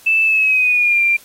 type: tone with pitch glide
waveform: sine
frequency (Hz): 2637 to 2377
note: E7 to D7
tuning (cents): 0 to +20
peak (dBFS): -11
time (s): 0.06-1.17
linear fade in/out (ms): 10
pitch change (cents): -180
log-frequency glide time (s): 0.24-1.02
effects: white hiss -45 dBFS RMS until 1.24 s + AAC 48 kbps